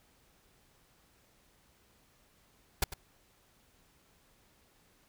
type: noise with echo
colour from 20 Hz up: pink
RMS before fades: -26 dBFS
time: 2.82-2.84 s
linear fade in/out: 5 ms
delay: 99 ms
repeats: 1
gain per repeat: -14 dB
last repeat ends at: 2.939 s
effects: pink hiss -67 dBFS RMS until 5.08 s